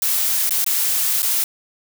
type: noise with dropouts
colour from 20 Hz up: blue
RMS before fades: -19 dBFS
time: 0.02-1.44 s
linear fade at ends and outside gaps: 2 ms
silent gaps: 0.494-0.507 / 0.644-0.663 / 1.221-1.228 s
effects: none